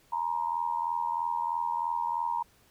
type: tone with amplitude modulation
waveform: sine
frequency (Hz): 943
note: A#5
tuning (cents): +20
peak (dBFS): -24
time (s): 0.12-2.43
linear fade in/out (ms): 10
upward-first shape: sine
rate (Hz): 83.1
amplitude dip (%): 80
effects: pink hiss -63 dBFS RMS until 2.7 s